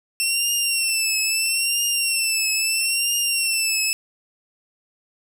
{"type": "tone with vibrato", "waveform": "15% pulse", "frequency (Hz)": 2701, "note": "E7", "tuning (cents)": 42, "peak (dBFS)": -12, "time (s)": [0.2, 3.93], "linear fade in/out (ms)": 0, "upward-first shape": "triangle", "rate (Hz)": 0.76, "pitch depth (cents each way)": 80, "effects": []}